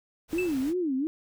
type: noise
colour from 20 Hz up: pink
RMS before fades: -44 dBFS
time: 0.28-0.74 s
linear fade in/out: 50 ms
type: tone with vibrato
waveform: sine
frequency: 308.3 Hz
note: D#4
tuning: 16 cents flat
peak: -25 dBFS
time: 0.33-1.07 s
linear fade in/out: 0 ms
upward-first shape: sine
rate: 2.8 Hz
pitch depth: 300 cents each way
type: tone with exponential decay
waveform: triangle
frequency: 2637 Hz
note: E7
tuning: in tune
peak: -26 dBFS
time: 0.38-0.59 s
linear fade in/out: 5 ms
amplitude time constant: 45 ms
effects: none